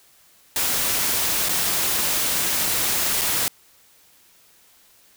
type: noise with dropouts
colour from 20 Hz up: white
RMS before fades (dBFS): -22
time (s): 0.56-3.48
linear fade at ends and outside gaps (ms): 1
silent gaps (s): 1.487-1.492 / 3.212-3.216
effects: white hiss -55 dBFS RMS until 5.16 s